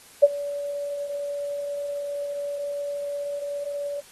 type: tone with ADSR envelope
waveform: sine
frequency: 573 Hz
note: D5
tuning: 43 cents flat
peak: -7 dBFS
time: 0.22-4.01 s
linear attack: 17 ms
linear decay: 34 ms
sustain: -20 dB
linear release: 18 ms
effects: white hiss -50 dBFS RMS until 4.11 s + AAC 32 kbps